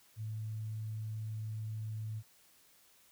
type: tone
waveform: sine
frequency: 109.1 Hz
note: A2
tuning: 14 cents flat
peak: -37 dBFS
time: 0.16-2.23 s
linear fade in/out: 50 ms
effects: white hiss -65 dBFS RMS until 3.11 s